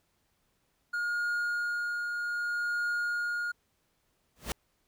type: tone with tremolo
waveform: triangle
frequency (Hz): 1427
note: F6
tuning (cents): +37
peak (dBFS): -26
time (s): 0.93-3.52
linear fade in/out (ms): 10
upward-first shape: triangle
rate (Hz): 0.64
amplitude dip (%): 35
type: noise with exponential growth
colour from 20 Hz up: pink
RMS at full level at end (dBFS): -29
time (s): 4.36-4.52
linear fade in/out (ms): 1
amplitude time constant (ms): 34
effects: pink hiss -74 dBFS RMS until 4.87 s